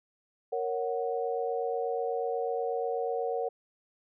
sine chord, F# major, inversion first, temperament equal, 466.2 / 554.4 / 740 Hz, A#4 / C#5 / F#5, 0 / 0 / 0 cents, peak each -31 / -35 / -34 dBFS, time 0.52-3.49 s, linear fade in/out 10 ms, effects none

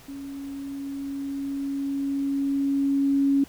sine tone with level ramp, 277.2 Hz, C#4, in tune, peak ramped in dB -34 to -17 dBFS, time 0.08-3.44 s, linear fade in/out 5 ms, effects pink hiss -50 dBFS RMS until 3.48 s

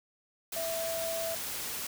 sine tone in noise, 659.3 Hz, E5, in tune, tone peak -33 dBFS, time 0.56-1.35 s, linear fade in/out 5 ms, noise white, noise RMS -37 dBFS, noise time 0.52-1.87 s, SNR +1 dB, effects none

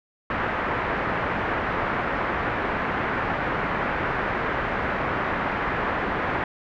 white low-pass noise, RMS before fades -26 dBFS, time 0.3-6.44 s, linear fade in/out 2 ms, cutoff 1800 Hz, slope 24 dB/octave, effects none

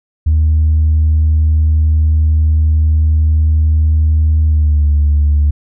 sine tone with pitch glide, 77.78 to 73.41 Hz, D#2 to D2, 0 to 0 cents, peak -6 dBFS, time 0.26-5.51 s, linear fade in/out 10 ms, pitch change -100 cents, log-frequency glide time 4.46-4.86 s, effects tanh soft clip ceiling -5 dBFS

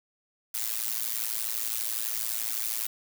blue noise with amplitude modulation, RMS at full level -27 dBFS, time 0.54-2.87 s, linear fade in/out 5 ms, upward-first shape sine, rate 112 Hz, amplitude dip 100%, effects none

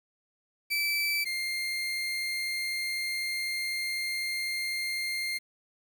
30% pulse tone pair in turn, 2318 / 2112 Hz, D7 / C7, -23 / +16 cents, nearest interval major second, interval 161 cents, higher first, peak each -24 / -27 dBFS, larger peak first, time 0.7-1.25 / 1.25-5.39 s, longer second, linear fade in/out 20 ms, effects 9-bit

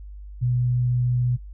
sine tone, 123.47 Hz, B2, in tune, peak -19 dBFS, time 0.41-1.37 s, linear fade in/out 20 ms, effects noise-tail reverb RT60 0.1 s tail -19 dB re dry + added 50 Hz sine -36 dBFS peak until 1.53 s

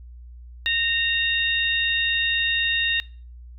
harmonic tone, 924 Hz, A#5, 16 cents flat, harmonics 2 / 3 / 4, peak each -24 / -24 / -24 dBFS, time 0.66-3 s, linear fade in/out 0 ms, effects noise-tail reverb RT60 0.4 s tail -22 dB re dry + added 60 Hz sine -39 dBFS peak until 3.58 s

